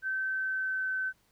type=tone with pitch glide; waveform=sine; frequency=1542 to 1528.7 Hz; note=G6 to G6; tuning=-29 to -44 cents; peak=-29 dBFS; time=0.02-1.13 s; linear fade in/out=50 ms; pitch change=-15 cents; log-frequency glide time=0.26-0.92 s; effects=pink hiss -69 dBFS RMS until 1.31 s